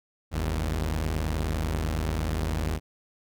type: tone pair together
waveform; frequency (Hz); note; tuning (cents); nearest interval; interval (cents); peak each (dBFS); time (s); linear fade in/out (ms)
sawtooth; 49.7 / 78.9; G1 / D#2; +25 / +25; minor sixth; 800; -26 / -24; 0.31-2.8; 50
effects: none